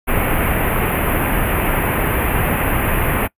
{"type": "band-stop noise", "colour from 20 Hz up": "pink", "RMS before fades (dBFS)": -17, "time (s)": [0.07, 3.28], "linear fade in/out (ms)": 20, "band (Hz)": [2700, 11000], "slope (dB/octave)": 48, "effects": ["noise-tail reverb RT60 0.1 s tail -22 dB re dry", "resampled to 32000 Hz"]}